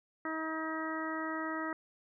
harmonic tone, 318.1 Hz, D#4, 38 cents sharp, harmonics 1 / 2 / 3 / 4 / 5 / 6, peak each -38 / -43 / -44 / -40 / -45 / -42 dBFS, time 0.25-1.73 s, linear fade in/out 2 ms, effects none

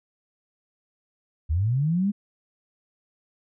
sine linear sweep, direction up, 70.9 to 210.4 Hz, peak -20 dBFS, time 1.49-2.12 s, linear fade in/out 20 ms, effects none

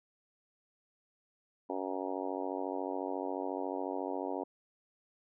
harmonic tone, 94.1 Hz, F#2, 30 cents sharp, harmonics 3 / 4 / 5 / 6 / 7 / 8 / 9 / 10, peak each -40 / -41 / -42 / -43 / -43 / -44 / -45 / -45 dBFS, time 1.69-4.44 s, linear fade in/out 10 ms, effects none

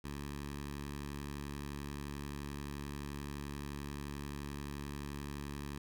10% pulse tone with notch filter, 71.5 Hz, D2, 46 cents flat, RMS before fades -43 dBFS, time 0.04-5.78 s, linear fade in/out 5 ms, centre 530 Hz, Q 1.3, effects none

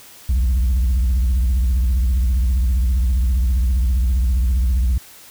sine tone with vibrato, 62.1 Hz, B1, 10 cents sharp, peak -11 dBFS, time 0.29-4.98 s, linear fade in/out 5 ms, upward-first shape triangle, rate 15 Hz, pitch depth 250 cents each way, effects tanh soft clip ceiling -13 dBFS + white hiss -43 dBFS RMS until 5.3 s

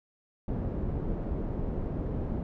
pink low-pass noise, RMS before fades -32 dBFS, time 0.48-2.43 s, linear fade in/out 2 ms, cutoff 420 Hz, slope 12 dB/octave, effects none

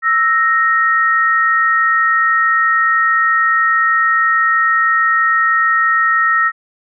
sine tone pair together, 1318.5 / 1864.7 Hz, E6 / A#6, 0 / 0 cents, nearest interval tritone, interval 600 cents, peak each -13 dBFS, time 0.02-6.52 s, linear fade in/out 50 ms, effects none

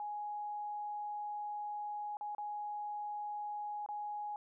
sine tone with dropouts, 833 Hz, G#5, 5 cents sharp, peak -38 dBFS, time 0-4.36 s, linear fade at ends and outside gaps 1 ms, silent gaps 2.17-2.21 / 2.349-2.382 / 3.862-3.888 s, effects none

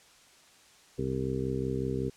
harmonic tone, 65.41 Hz, C2, in tune, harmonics 1 / 2 / 3 / 4 / 5 / 6 / 7, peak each -40 / -34 / -38 / -36 / -43 / -34 / -38 dBFS, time 0.98-2.1 s, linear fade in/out 10 ms, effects white hiss -58 dBFS RMS until 2.16 s + low-pass 8000 Hz 12 dB/octave

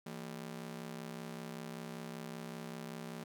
sawtooth ring-modulated tone, 197.2 Hz, G3, 11 cents sharp, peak -36 dBFS, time 0.06-3.24 s, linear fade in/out 5 ms, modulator 32.6 Hz, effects none

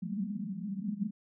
white band-pass noise, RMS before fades -36 dBFS, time 0.02-1.11 s, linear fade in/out 10 ms, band 180 to 220 Hz, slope 96 dB/octave, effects none

